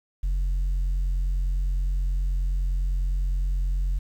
sine tone, 44.84 Hz, F1, 46 cents sharp, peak -19 dBFS, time 0.23-3.99 s, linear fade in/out 10 ms, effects tanh soft clip ceiling -21 dBFS + 9-bit

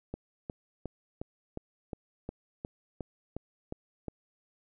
click train, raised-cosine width 2 ms, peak -23 dBFS, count 12, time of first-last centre 0.14-4.083 s, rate 2.79 Hz, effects none

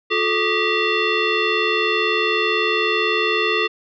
sine tone with frequency modulation, 1146 Hz, D6, 43 cents flat, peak -16 dBFS, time 0.1-3.68 s, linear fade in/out 20 ms, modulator 790 Hz, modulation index 3, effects none

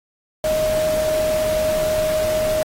sine tone in noise, 622.3 Hz, D#5, in tune, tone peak -17 dBFS, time 0.44-2.63 s, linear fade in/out 2 ms, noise pink, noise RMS -29 dBFS, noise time 0.44-2.63 s, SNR +9 dB, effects AAC 48 kbps

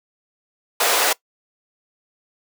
pink high-pass noise, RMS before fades -18 dBFS, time 0.8-1.13 s, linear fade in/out 5 ms, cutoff 450 Hz, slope 24 dB/octave, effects noise-tail reverb RT60 0.1 s tail -21 dB re dry

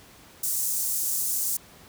pink high-pass noise, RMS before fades -27 dBFS, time 0.43-1.57 s, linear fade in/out 5 ms, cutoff 7000 Hz, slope 24 dB/octave, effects pink hiss -51 dBFS RMS until 1.88 s + high-pass 60 Hz 12 dB/octave

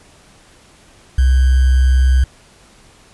sine tone with sample-and-hold, 64.6 Hz, C2, 21 cents flat, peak -8 dBFS, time 1.18-2.24 s, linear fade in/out 5 ms, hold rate 1575 Hz, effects pink hiss -47 dBFS RMS until 3.13 s + resampled to 24000 Hz

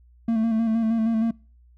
triangle tone with vibrato, 225 Hz, A3, 39 cents sharp, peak -17 dBFS, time 0.28-1.31 s, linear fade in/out 5 ms, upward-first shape square, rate 6.4 Hz, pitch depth 31 cents each way, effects noise-tail reverb RT60 0.4 s tail -25 dB re dry + added 60 Hz sine -51 dBFS peak until 1.77 s

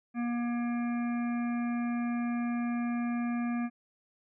harmonic tone, 238.6 Hz, A#3, 41 cents sharp, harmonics 1 / 3 / 5 / 7 / 9 / 10, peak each -29 / -42 / -45 / -46 / -52 / -49 dBFS, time 0.14-3.7 s, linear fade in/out 50 ms, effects none

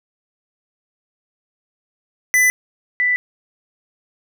square / sine tone pair in turn, 2000 / 1982.7 Hz, B6 / B6, +21 / +6 cents, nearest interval unison, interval 15 cents, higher first, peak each -12 / -14 dBFS, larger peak first, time 2.34-2.5 / 3-3.16 s, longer neither, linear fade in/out 0 ms, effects none

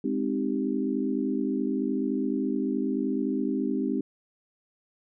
sine chord, Ab major seventh, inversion none, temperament equal, 207.7 / 261.6 / 311.1 / 392 Hz, Ab3 / C4 / Eb4 / G4, 0 / 0 / 0 / 0 cents, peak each -31 / -28 / -31 / -33 dBFS, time 0.04-4.01 s, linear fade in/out 5 ms, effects none

